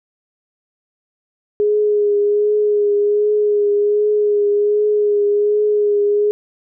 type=tone with vibrato; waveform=sine; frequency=415.3 Hz; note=G#4; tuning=in tune; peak=-12 dBFS; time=1.6-6.31 s; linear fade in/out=0 ms; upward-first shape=triangle; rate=1.3 Hz; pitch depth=27 cents each way; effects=none